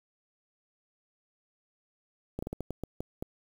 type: slowing click train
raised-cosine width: 2 ms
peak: -21 dBFS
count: 9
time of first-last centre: 2.39-3.225 s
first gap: 35 ms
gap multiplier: 1.3
effects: 8-bit